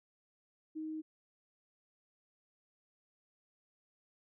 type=tone; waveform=sine; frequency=313.3 Hz; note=D#4; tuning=12 cents sharp; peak=-38 dBFS; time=0.75-1.02 s; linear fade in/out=20 ms; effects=none